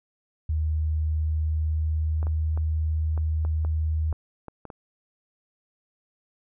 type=tone with pitch glide; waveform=sine; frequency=77.78 to 78.46 Hz; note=D#2 to D#2; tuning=0 to +15 cents; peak=-22 dBFS; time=0.49-4.13 s; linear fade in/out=5 ms; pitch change=+15 cents; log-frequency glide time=0.97-2.54 s
type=clicks; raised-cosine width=1 ms; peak=-25 dBFS; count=10; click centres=2.229 / 2.269 / 2.575 / 3.177 / 3.45 / 3.649 / 4.127 / 4.483 / 4.653 / 4.702 s
effects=none